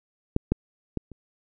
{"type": "clicks", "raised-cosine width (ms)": 3, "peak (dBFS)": [-8, -8, -14, -29], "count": 4, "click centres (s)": [0.364, 0.52, 0.973, 1.117], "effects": []}